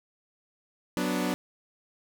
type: chord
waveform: sawtooth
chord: B minor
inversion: second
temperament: equal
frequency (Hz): 185 / 246.9 / 293.7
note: F#3 / B3 / D4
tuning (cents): 0 / 0 / 0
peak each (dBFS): -27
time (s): 0.97-1.34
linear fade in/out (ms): 0
effects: none